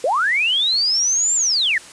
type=linear two-way sweep; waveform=sine; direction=up then down; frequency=456.6 to 7459 to 1693 Hz; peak=-15 dBFS; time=0.04-1.78 s; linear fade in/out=2 ms; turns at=1.35 s; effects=white hiss -40 dBFS RMS until 1.92 s + resampled to 22050 Hz